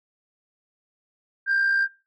sine tone with amplitude modulation, 1588 Hz, G6, 22 cents sharp, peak -15 dBFS, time 1.46-1.88 s, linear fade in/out 50 ms, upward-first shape sine, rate 60.8 Hz, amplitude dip 50%, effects noise-tail reverb RT60 0.3 s tail -20 dB re dry + tanh soft clip ceiling -16 dBFS

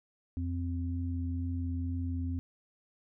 sine tone pair together, 85.93 / 259.9 Hz, F2 / C4, -28 / -11 cents, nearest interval octave + perfect fifth, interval 1917 cents, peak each -32 / -37 dBFS, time 0.37-2.39 s, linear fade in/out 0 ms, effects none

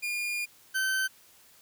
40% pulse tone pair in turn, 2421 / 1540.2 Hz, D#7 / G6, -48 / -31 cents, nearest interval minor sixth, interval 783 cents, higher first, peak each -29 / -25 dBFS, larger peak second, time 0.02-0.46 / 0.74-1.08 s, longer first, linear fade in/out 20 ms, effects white hiss -58 dBFS RMS until 1.61 s

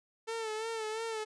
sawtooth tone with vibrato, 443.5 Hz, A4, 14 cents sharp, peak -31 dBFS, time 0.27-1.25 s, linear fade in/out 20 ms, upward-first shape sine, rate 2.9 Hz, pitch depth 53 cents each way, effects resampled to 22050 Hz

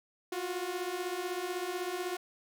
sawtooth beating tone pair, 350 / 366 Hz, F4 / F#4, +4 / -19 cents, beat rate 16 Hz, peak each -34 / -32 dBFS, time 0.32-2.17 s, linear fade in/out 5 ms, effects none

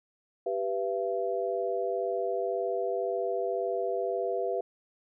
sine chord, E minor, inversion first, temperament equal with one note detuned, 392 / 493.9 / 675.1 Hz, G4 / B4 / E5, 0 / 0 / +41 cents, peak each -32 dBFS, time 0.46-4.61 s, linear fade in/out 5 ms, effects none

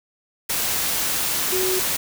sine tone in noise, 372 Hz, F#4, 9 cents sharp, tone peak -22 dBFS, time 1.52-1.8 s, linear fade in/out 10 ms, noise white, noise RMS -23 dBFS, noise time 0.49-1.97 s, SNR -2 dB, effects none

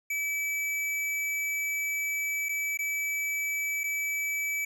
square tone with dropouts, 2300 Hz, D7, 37 cents flat, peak -29 dBFS, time 0.1-4.65 s, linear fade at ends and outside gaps 5 ms, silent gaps 2.487-2.491 / 2.774-2.789 / 3.835-3.839 s, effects none

